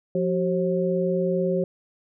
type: tone cluster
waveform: sine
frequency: 177.8 / 379.3 / 537 Hz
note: F3 / F#4 / C5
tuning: +31 / +43 / +45 cents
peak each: -25 dBFS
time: 0.15-1.64 s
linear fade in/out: 2 ms
effects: none